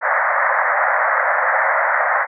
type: band-pass noise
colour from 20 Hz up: white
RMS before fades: -17 dBFS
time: 0.01-2.27 s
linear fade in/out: 50 ms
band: 530 to 2000 Hz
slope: 96 dB/octave
effects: none